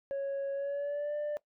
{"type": "tone with pitch glide", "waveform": "sine", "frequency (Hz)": [553, 592.7], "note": ["C#5", "D5"], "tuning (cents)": [-4, 16], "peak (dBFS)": -29, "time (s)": [0.11, 1.37], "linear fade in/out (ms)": 0, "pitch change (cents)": 120, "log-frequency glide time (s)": [0.53, 1.15], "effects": ["noise-tail reverb RT60 0.1 s tail -21 dB re dry", "tanh soft clip ceiling -31 dBFS"]}